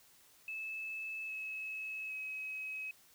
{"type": "tone with pitch steps", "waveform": "sine", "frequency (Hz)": [2613, 2581, 2550], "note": ["E7", "E7", "D#7"], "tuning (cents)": [-16, -37, 42], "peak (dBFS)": -39, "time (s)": [0.48, 2.91], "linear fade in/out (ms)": 2, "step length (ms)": 810, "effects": ["white hiss -64 dBFS RMS until 3.14 s"]}